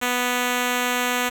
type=tone; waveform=5% pulse; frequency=246.9 Hz; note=B3; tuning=in tune; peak=-9 dBFS; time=0.01-1.3 s; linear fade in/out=20 ms; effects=7-bit